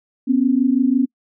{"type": "tone pair together", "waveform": "sine", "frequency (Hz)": [247.6, 273.5], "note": ["B3", "C#4"], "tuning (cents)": [5, -23], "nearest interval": "major second", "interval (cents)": 172, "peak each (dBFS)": -16, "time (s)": [0.27, 1.06], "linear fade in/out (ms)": 20, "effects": ["noise-tail reverb RT60 0.1 s tail -25 dB re dry"]}